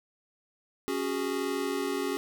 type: chord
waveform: square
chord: C# suspended fourth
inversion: none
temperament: equal with one note detuned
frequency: 277.2 / 370 / 411 Hz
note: C#4 / F#4 / G#4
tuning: 0 / 0 / -18 cents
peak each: -34 dBFS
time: 0.88-2.17 s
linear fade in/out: 0 ms
effects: none